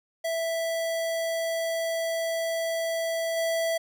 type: tone with level steps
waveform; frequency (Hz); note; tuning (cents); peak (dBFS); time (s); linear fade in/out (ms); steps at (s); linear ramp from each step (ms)
square; 659.3; E5; 0; -27 / -25; 0.24-3.78; 10; 3.36; 20
effects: none